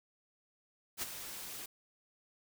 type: noise with ADSR envelope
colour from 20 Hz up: white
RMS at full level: -36 dBFS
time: 0.97-1.66 s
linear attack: 55 ms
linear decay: 21 ms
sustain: -9 dB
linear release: 5 ms
effects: none